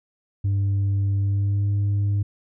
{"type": "tone with pitch glide", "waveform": "sine", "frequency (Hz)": [99.1, 101.18], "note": ["G2", "G#2"], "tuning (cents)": [19, -45], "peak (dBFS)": -16, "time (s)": [0.44, 2.23], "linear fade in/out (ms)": 10, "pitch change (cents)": 36, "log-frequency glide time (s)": [1.18, 1.69], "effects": ["tanh soft clip ceiling -18 dBFS"]}